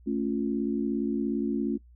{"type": "chord", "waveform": "sine", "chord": "A augmented", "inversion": "none", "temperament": "equal", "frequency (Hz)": [220, 277.2, 349.2], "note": ["A3", "C#4", "E#4"], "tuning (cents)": [0, 0, 0], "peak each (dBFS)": [-29, -29, -32], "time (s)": [0.06, 1.78], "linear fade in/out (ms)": 20, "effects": ["noise-tail reverb RT60 0.1 s tail -21 dB re dry", "added 60 Hz sine -51 dBFS peak until 1.95 s"]}